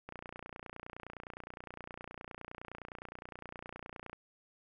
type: click train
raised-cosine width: 0.5 ms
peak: -29 dBFS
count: 121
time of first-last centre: 0.09-4.13 s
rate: 29.7 Hz
effects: none